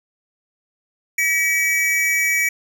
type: tone pair together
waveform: square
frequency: 1925.2 / 2284 Hz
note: B6 / D7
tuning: -45 / -49 cents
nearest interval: minor third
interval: 296 cents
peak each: -23 / -18 dBFS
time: 1.18-2.49 s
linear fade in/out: 5 ms
effects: none